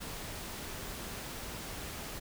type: noise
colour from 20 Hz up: pink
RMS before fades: -42 dBFS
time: 0-2.2 s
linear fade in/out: 20 ms
effects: none